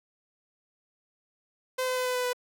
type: tone with pitch steps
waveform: sawtooth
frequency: 513 / 509.5 / 505.9 / 502.4 / 499 / 495.5 Hz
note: C5 / C5 / B4 / B4 / B4 / B4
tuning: -34 / -46 / +42 / +30 / +18 / +6 cents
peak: -23 dBFS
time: 1.78-2.332 s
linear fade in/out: 10 ms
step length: 92 ms
effects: none